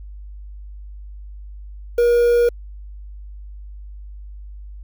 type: tone with quantisation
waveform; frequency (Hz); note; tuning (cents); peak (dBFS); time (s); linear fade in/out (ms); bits
triangle; 476.6; A#4; +38; -10; 1.98-2.49; 5; 6
effects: added 50 Hz sine -33 dBFS peak until 4.83 s